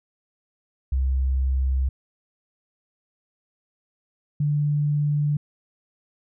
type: tone pair in turn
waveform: sine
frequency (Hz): 65.8 / 147.12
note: C2 / D3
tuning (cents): +10 / +3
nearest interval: octave + major second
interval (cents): 1393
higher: second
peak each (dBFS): -19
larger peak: neither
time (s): 0.92-1.89 / 4.4-5.37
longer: neither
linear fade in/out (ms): 5
effects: none